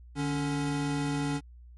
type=tone pair together; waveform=square; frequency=148 / 281 Hz; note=D3 / C#4; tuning=+14 / +24 cents; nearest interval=major seventh; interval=1110 cents; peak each=-32 / -31 dBFS; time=0.15-1.41 s; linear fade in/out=50 ms; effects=added 60 Hz sine -47 dBFS peak until 1.77 s + MP3 48 kbps